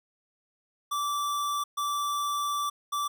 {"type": "tone bursts at uneven times", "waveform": "square", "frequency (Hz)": 1164, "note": "D6", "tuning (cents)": -16, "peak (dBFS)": -28, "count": 3, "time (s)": [[0.91, 1.64], [1.77, 2.7], [2.92, 3.08]], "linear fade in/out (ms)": 10, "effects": []}